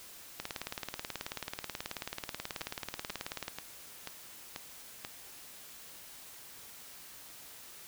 two click trains, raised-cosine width 0.2 ms, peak -19 / -21 dBFS, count 58 / 6, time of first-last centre 0.4-3.481 / 2.61-5.049 s, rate 18.5 / 2.05 Hz, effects white hiss -51 dBFS RMS until 7.87 s

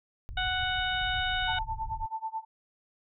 pink low-pass noise, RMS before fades -39 dBFS, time 0.29-2.06 s, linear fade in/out 0 ms, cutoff 110 Hz, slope 24 dB/octave
harmonic tone, 740 Hz, F#5, in tune, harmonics 1 / 2 / 3 / 4 / 5, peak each -33 / -31 / -39 / -35 / -35 dBFS, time 0.37-1.59 s, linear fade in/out 5 ms
sine tone with tremolo, 887 Hz, A5, 14 cents sharp, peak -29 dBFS, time 1.47-2.45 s, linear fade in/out 20 ms, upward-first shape sine, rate 9.2 Hz, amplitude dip 95%
effects none

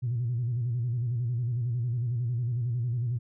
sine tone with vibrato, 120 Hz, B2, 49 cents flat, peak -25 dBFS, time 0.02-3.19 s, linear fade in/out 20 ms, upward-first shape square, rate 11 Hz, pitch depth 74 cents each way, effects tanh soft clip ceiling -22 dBFS

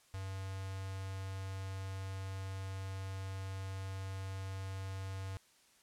square tone with notch filter, 96 Hz, G2, 36 cents flat, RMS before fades -42 dBFS, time 0.14-5.37 s, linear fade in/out 0 ms, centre 330 Hz, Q 1.1, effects white hiss -67 dBFS RMS until 5.82 s + low-pass 10000 Hz 12 dB/octave

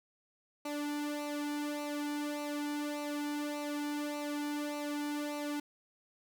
sawtooth tone with flanger, 293.7 Hz, D4, in tune, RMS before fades -37 dBFS, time 0.65-5.6 s, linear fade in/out 5 ms, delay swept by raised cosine 0.59 to 1.89 ms, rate 1.7 Hz, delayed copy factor -0.75, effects none

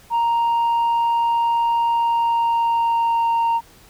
sine tone with pitch glide, 932.3 to 924.8 Hz, A#5 to A#5, 0 to -14 cents, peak -13 dBFS, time 0.1-3.61 s, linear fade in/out 50 ms, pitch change -14 cents, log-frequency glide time 1.91-3.31 s, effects tanh soft clip ceiling -15 dBFS + pink hiss -49 dBFS RMS until 3.89 s

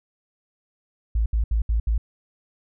sine tone bursts, 55.3 Hz, A1, 9 cents sharp, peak -18 dBFS, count 5, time 1.15-1.98 s, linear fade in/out 5 ms, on 110 ms, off 70 ms, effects none

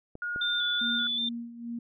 clicks, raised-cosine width 2 ms, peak -28 dBFS, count 2, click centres 0.154 / 0.361 s
sine tone, 1435 Hz, F6, 47 cents sharp, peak -30 dBFS, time 0.22-1.07 s, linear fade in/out 2 ms
sine tone with vibrato, 3526 Hz, A7, 3 cents sharp, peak -27 dBFS, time 0.41-1.29 s, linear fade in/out 5 ms, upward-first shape square, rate 2.6 Hz, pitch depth 27 cents each way
sine tone with tremolo, 235.1 Hz, A#3, 15 cents sharp, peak -32 dBFS, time 0.81-1.79 s, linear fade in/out 5 ms, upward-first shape sine, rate 2.4 Hz, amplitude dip 70%
effects none

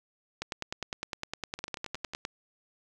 two click trains, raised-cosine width 0.2 ms, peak -16 / -23 dBFS, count 19 / 7, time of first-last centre 0.42-2.251 / 1.59-2.135 s, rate 9.83 / 11 Hz, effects none

